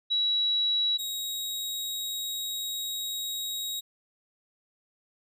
sine / sawtooth tone pair in turn, 3900 / 3798 Hz, B7 / A#7, -23 / +32 cents, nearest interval unison, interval 45 cents, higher first, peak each -23 / -28 dBFS, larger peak first, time 0.1-0.98 / 0.98-3.81 s, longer second, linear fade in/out 20 ms, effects none

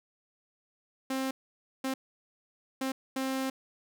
sawtooth tone bursts at uneven times, 264.8 Hz, C4, 21 cents sharp, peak -26 dBFS, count 4, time 1.1-1.31 / 1.84-1.94 / 2.81-2.92 / 3.16-3.5 s, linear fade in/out 5 ms, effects none

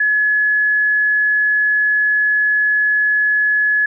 sine tone, 1700 Hz, G#6, 40 cents sharp, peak -12 dBFS, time 0-3.86 s, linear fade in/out 5 ms, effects none

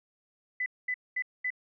sine tone bursts, 2002 Hz, B6, 23 cents sharp, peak -28 dBFS, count 4, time 0.6-1.504 s, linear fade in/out 5 ms, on 61 ms, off 220 ms, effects none

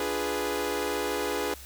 sawtooth chord, D diminished seventh, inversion none, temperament equal, 293.7 / 349.2 / 415.3 / 493.9 Hz, D4 / F4 / Ab4 / Cb5, 0 / 0 / 0 / 0 cents, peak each -32 / -32 / -27 / -29 dBFS, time 0-1.54 s, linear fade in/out 2 ms, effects added 66 Hz sine -47 dBFS peak until 1.65 s + white hiss -47 dBFS RMS until 1.65 s

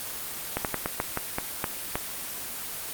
slowing click train, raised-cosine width 0.5 ms, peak -10 dBFS, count 9, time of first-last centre 0.57-1.955 s, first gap 78 ms, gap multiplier 1.22, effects white hiss -35 dBFS RMS until 2.93 s + Opus 24 kbps

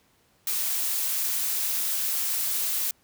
blue noise, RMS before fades -27 dBFS, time 0.47-2.91 s, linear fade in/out 2 ms, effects pink hiss -64 dBFS RMS until 3.03 s + high-pass 60 Hz 12 dB/octave

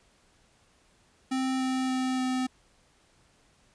square tone with pitch steps, 261.6 / 259.9 / 258.3 / 256.7 Hz, C4 / C4 / C4 / C4, 0 / -11 / -22 / -33 cents, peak -27 dBFS, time 1.31-2.47 s, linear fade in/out 10 ms, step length 290 ms, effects pink hiss -64 dBFS RMS until 3.74 s + resampled to 22050 Hz

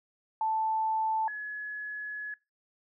sine tone pair in turn, 880 / 1695.1 Hz, A5 / G#6, 0 / +35 cents, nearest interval major seventh, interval 1135 cents, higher second, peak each -26 / -35 dBFS, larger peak first, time 0.41-1.28 / 1.28-2.34 s, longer second, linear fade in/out 2 ms, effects noise-tail reverb RT60 0.3 s tail -25 dB re dry

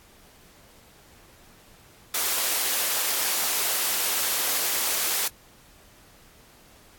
white high-pass noise, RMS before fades -25 dBFS, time 2.14-5.28 s, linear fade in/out 5 ms, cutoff 380 Hz, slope 12 dB/octave, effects pink hiss -54 dBFS RMS until 6.98 s + AAC 64 kbps

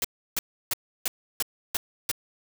white noise bursts, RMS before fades -26 dBFS, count 7, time 0.02-2.115 s, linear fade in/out 2 ms, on 25 ms, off 320 ms, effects none

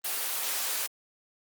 white high-pass noise, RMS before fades -31 dBFS, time 0.04-0.87 s, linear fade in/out 10 ms, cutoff 530 Hz, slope 12 dB/octave, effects Opus 24 kbps

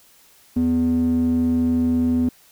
square tone with band-pass filter, 82.9 Hz, E2, 10 cents sharp, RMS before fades -19 dBFS, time 0.56-2.29 s, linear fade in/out 5 ms, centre 230 Hz, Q 5.9, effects white hiss -53 dBFS RMS until 2.51 s

